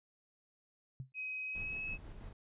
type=tone with exponential decay; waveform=sine; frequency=130.81 Hz; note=C3; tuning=in tune; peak=-37 dBFS; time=1-1.12 s; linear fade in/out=0 ms; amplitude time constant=25 ms
type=tone with pitch glide; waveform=sine; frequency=2529 to 2575 Hz; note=D#7 to E7; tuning=+28 to -41 cents; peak=-38 dBFS; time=1.14-1.98 s; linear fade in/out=50 ms; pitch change=+31 cents; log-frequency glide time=1.44-1.83 s
type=noise with tremolo; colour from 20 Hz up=brown; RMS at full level=-47 dBFS; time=1.55-2.33 s; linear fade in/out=5 ms; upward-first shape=square; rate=6.1 Hz; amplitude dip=30%
effects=resampled to 8000 Hz